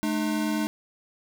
square tone pair together, 214.6 / 303.5 Hz, A3 / D#4, -43 / -43 cents, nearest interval tritone, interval 600 cents, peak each -28 dBFS, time 0.03-0.67 s, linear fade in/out 0 ms, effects none

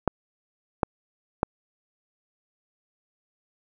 clicks, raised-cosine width 1 ms, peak -6 dBFS, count 3, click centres 0.077 / 0.832 / 1.431 s, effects none

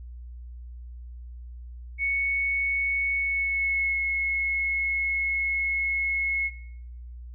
sine tone with pitch glide, 2217 to 2179 Hz, C#7 to C#7, 0 to -30 cents, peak -23 dBFS, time 1.98-6.51 s, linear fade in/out 50 ms, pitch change -30 cents, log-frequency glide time 3.16-3.98 s, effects noise-tail reverb RT60 0.8 s tail -21 dB re dry + added 60 Hz sine -38 dBFS peak until 7.34 s

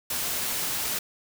white noise, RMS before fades -29 dBFS, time 0.1-0.99 s, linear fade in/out 5 ms, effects none

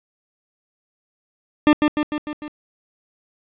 40% pulse tone with echo, 299.3 Hz, D4, 33 cents sharp, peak -9 dBFS, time 1.67-1.73 s, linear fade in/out 0 ms, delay 150 ms, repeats 5, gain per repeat -4 dB, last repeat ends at 2.48 s, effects resampled to 8000 Hz + 8-bit

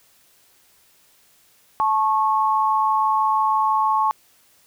sine tone pair together, 870 / 1096.1 Hz, A5 / C#6, -20 / -20 cents, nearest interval major third, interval 400 cents, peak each -19 dBFS, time 1.8-4.11 s, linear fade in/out 0 ms, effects white hiss -57 dBFS RMS until 4.66 s

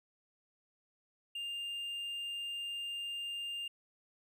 triangle tone, 2803 Hz, F7, 6 cents sharp, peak -36 dBFS, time 1.35-3.68 s, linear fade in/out 5 ms, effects none

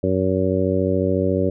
harmonic tone, 94 Hz, F#2, 28 cents sharp, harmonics 1 / 2 / 3 / 4 / 5 / 6, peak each -24 / -24 / -24 / -24 / -24 / -24 dBFS, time 0.03-1.5 s, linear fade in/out 5 ms, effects none

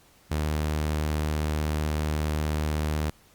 sawtooth tone, 76.3 Hz, D#2, 33 cents flat, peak -21 dBFS, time 0.31-3.1 s, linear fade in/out 5 ms, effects pink hiss -58 dBFS RMS until 3.34 s + Opus 48 kbps

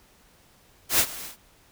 white noise with ADSR envelope, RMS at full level -18 dBFS, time 0.89-1.37 s, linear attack 100 ms, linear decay 66 ms, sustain -19 dB, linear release 120 ms, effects pink hiss -58 dBFS RMS until 1.71 s

